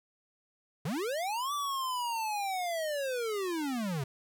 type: linear two-way sweep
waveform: square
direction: up then down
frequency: 127 to 1174.7 to 127 Hz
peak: -32 dBFS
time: 0.85-4.04 s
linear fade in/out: 5 ms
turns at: 1.53 s
effects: 12-bit